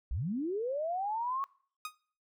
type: linear sweep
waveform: sine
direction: up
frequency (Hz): 46.02 to 1116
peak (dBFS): -31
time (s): 0.11-1.44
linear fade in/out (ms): 0
type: tone with exponential decay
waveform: sawtooth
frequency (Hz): 1244.5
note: D#6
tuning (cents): 0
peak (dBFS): -30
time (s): 1.85-1.95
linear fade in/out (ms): 2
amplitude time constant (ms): 21
effects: noise-tail reverb RT60 0.5 s tail -23 dB re dry